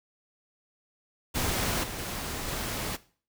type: noise with level steps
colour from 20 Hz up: pink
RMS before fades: -29 / -37 / -35 / -33 dBFS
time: 1.34-2.97 s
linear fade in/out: 20 ms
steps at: 1.83 / 1.98 / 2.47 s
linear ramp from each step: 10 ms
effects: noise-tail reverb RT60 0.4 s tail -17 dB re dry